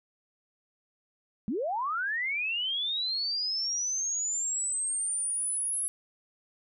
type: linear sweep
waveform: sine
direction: up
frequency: 184.9 to 10900 Hz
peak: -28 dBFS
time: 1.48-5.88 s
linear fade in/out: 0 ms
effects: none